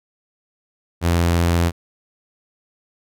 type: tone with vibrato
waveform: sawtooth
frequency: 85.4 Hz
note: F2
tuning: 38 cents flat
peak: -11 dBFS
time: 1.01-1.72 s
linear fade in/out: 50 ms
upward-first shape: sine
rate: 15 Hz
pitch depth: 11 cents each way
effects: none